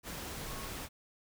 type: tone in noise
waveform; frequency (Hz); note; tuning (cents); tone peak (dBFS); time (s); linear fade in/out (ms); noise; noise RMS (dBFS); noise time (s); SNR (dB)
sine; 1097; C#6; -18; -49; 0.45-0.7; 50; pink; -42; 0.03-0.89; -10
effects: none